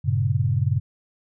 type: chord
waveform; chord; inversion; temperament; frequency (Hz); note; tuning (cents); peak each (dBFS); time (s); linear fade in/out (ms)
sine; G diminished; none; equal with one note detuned; 97.66 / 116.54 / 138.59; G2 / Bb2 / Db3; -6 / 0 / 0; -23; 0.04-0.8; 20
effects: none